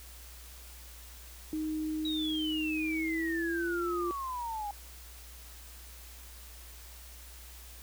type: tone with pitch glide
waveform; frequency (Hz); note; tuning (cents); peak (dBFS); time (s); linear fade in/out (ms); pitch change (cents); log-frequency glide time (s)
sine; 311.1 to 349.2; D#4 to F4; 0 to 0; -31; 1.53-4.11; 0; +200; 2.74-3.88
type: exponential sweep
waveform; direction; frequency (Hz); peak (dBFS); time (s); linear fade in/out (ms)
sine; down; 3873 to 805; -34; 2.05-4.71; 2
effects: added 60 Hz sine -49 dBFS peak until 7.82 s + white hiss -52 dBFS RMS until 7.82 s